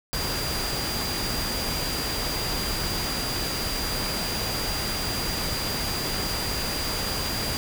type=tone in noise; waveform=sine; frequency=4780 Hz; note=D8; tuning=30 cents sharp; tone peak=-31 dBFS; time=0.13-7.57 s; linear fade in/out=0 ms; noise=pink; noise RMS=-29 dBFS; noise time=0.13-7.57 s; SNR=-5 dB; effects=none